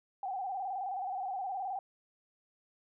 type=tone with vibrato; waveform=sine; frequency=765 Hz; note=G5; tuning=42 cents flat; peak=-34 dBFS; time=0.23-1.79 s; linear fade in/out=2 ms; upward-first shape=square; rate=19 Hz; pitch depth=67 cents each way; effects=none